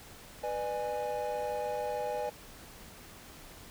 triangle chord, G# diminished, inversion first, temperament equal with one note detuned, 493.9 / 600.4 / 830.6 Hz, B4 / D5 / G#5, 0 / +38 / 0 cents, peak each -34 dBFS, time 0.43-2.3 s, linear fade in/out 10 ms, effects tanh soft clip ceiling -22 dBFS + pink hiss -51 dBFS RMS until 3.7 s

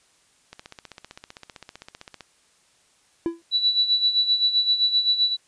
click train, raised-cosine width 0.2 ms, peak -22 dBFS, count 27, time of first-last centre 0.53-2.207 s, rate 15.5 Hz
triangle tone with exponential decay, 335.7 Hz, E4, 32 cents sharp, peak -16 dBFS, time 3.26-3.42 s, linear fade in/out 0 ms, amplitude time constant 34 ms
sine tone with tremolo, 3946 Hz, B7, 2 cents flat, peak -15 dBFS, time 3.51-5.37 s, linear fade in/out 50 ms, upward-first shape sine, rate 7.7 Hz, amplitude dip 70%
effects white hiss -61 dBFS RMS until 5.47 s + resampled to 22050 Hz

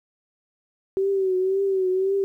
sine tone with vibrato, 381.6 Hz, G4, 47 cents flat, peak -19 dBFS, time 0.97-2.24 s, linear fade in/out 0 ms, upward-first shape triangle, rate 1.9 Hz, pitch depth 68 cents each way, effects 10-bit

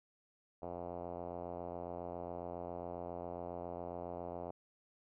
5% pulse tone with low-pass filter, 87.31 Hz, F2, in tune, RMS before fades -44 dBFS, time 0.62-4.51 s, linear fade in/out 5 ms, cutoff 680 Hz, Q 2.2, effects none

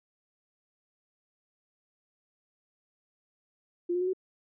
sine tone with pitch steps, 349.2 / 357.4 / 365.7 / 374.3 Hz, F4 / F4 / F#4 / F#4, 0 / +40 / -20 / +20 cents, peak -26 dBFS, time 3.89-4.134 s, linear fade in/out 10 ms, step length 61 ms, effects none

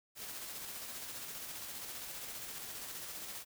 white noise with tremolo, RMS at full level -44 dBFS, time 0.15-3.45 s, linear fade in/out 50 ms, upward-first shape square, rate 15 Hz, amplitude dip 25%, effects none

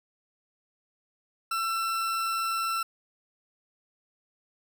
40% pulse tone, 1342 Hz, E6, 31 cents sharp, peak -26 dBFS, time 1.51-2.83 s, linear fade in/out 5 ms, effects none

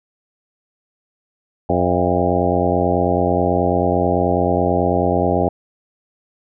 harmonic tone with a mistuned harmonic, 89.2 Hz, F2, 37 cents sharp, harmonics 1 / 2 / 3 / 4 / 5 / 6 / 7 / 8 / 9, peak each -23 / -23 / -23 / -23 / -23 / -23 / -23 / -23 / -23 dBFS, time 1.69-5.49 s, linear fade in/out 5 ms, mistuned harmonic 8, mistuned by -60 cents, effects none

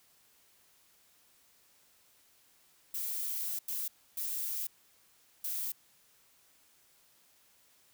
violet noise bursts at uneven times, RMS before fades -36 dBFS, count 4, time 2.94-3.59 / 3.68-3.88 / 4.17-4.67 / 5.44-5.72 s, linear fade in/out 5 ms, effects white hiss -66 dBFS RMS until 7.93 s

